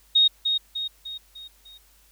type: tone with echo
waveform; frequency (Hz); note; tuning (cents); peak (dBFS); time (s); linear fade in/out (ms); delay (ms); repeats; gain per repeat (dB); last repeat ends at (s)
sine; 3734; A#7; +2; -14; 0.15-0.28; 10; 300; 5; -6; 1.78
effects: added 50 Hz sine -59 dBFS peak until 2.11 s + white hiss -59 dBFS RMS until 2.11 s